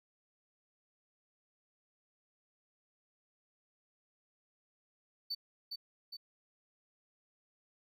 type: tone with echo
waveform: triangle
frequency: 4531 Hz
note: C#8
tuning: 37 cents sharp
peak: -34 dBFS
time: 5.3-5.35 s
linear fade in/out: 10 ms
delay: 410 ms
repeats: 2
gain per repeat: -4 dB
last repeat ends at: 6.17 s
effects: none